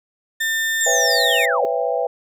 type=tone with pitch glide; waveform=35% pulse; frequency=1800 to 1833.6 Hz; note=A6 to A#6; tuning=+39 to -29 cents; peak=-17 dBFS; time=0.4-1.46 s; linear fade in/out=10 ms; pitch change=+32 cents; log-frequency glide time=1.06-1.21 s
type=linear sweep; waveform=sine; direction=down; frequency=7570 to 375.8 Hz; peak=-19 dBFS; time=0.81-1.65 s; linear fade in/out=0 ms
type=chord; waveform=sine; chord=C# half-diminished seventh; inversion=third; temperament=just; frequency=498.9 / 554.4 / 665.2 / 798.3 Hz; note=B4 / C#5 / E5 / G5; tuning=+17 / 0 / +16 / +31 cents; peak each=-22 / -25 / -23 / -25 dBFS; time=0.86-2.07 s; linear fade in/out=5 ms
effects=none